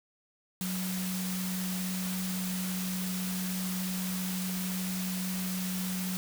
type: tone in noise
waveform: sine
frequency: 185 Hz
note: F#3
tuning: in tune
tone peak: -32 dBFS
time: 0.61-6.17 s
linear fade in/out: 0 ms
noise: white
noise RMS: -38 dBFS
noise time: 0.61-6.17 s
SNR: +3 dB
effects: none